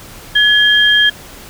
sine tone pair together, 1696 / 3202 Hz, G#6 / G7, +36 / +36 cents, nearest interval major seventh, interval 1100 cents, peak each -10 dBFS, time 0.35-1.1 s, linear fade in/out 10 ms, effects pink hiss -35 dBFS RMS until 1.49 s

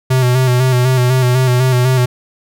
square tone with vibrato, 126.9 Hz, B2, 47 cents sharp, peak -10 dBFS, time 0.1-2.06 s, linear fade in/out 10 ms, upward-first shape square, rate 4 Hz, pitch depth 38 cents each way, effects none

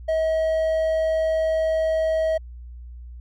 triangle tone, 639 Hz, D#5, 46 cents sharp, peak -17 dBFS, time 0.08-2.38 s, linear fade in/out 10 ms, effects added 60 Hz sine -36 dBFS peak until 3.2 s

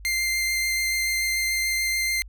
sawtooth tone with vibrato, 2093 Hz, C7, in tune, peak -19 dBFS, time 0.05-2.22 s, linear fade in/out 0 ms, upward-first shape sine, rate 6.9 Hz, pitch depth 8 cents each way, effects added 50 Hz sine -40 dBFS peak until 2.28 s

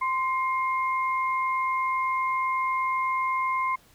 sine tone pair together, 1042 / 2134 Hz, C6 / C7, -7 / +34 cents, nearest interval octave, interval 1241 cents, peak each -24 / -31 dBFS, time 0.01-3.76 s, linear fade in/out 10 ms, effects pink hiss -58 dBFS RMS until 3.94 s

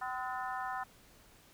harmonic tone with a mistuned harmonic, 255 Hz, C4, 44 cents flat, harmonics 3 / 4 / 5 / 6 / 7, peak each -39 / -41 / -43 / -45 / -46 dBFS, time 0.01-0.84 s, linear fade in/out 10 ms, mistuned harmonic 6, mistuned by -83 cents, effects pink hiss -61 dBFS RMS until 1.53 s

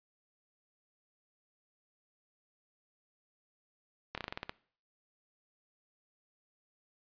slowing click train, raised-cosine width 0.3 ms, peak -21 dBFS, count 9, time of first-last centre 4.15-4.494 s, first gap 27 ms, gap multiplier 1.13, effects noise-tail reverb RT60 0.5 s tail -21 dB re dry + resampled to 11025 Hz

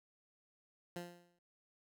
15% pulse tone with exponential decay, 174.61 Hz, F3, in tune, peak -34 dBFS, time 0.96-1.39 s, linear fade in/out 2 ms, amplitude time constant 92 ms, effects none

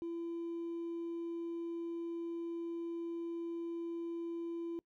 triangle tone with hard clipping, 337.2 Hz, E4, 39 cents sharp, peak -37 dBFS, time 0.02-4.79 s, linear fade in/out 0 ms, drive 2 dB, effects noise-tail reverb RT60 0.1 s tail -24 dB re dry

